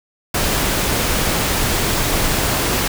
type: noise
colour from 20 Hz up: pink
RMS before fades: -18 dBFS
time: 0.34-2.88 s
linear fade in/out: 5 ms
effects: none